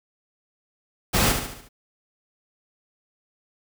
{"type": "noise with echo", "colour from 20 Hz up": "pink", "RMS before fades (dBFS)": -20, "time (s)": [1.13, 1.33], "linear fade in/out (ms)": 20, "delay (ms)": 72, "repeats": 5, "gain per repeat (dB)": -6, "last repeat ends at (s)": 1.69, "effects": []}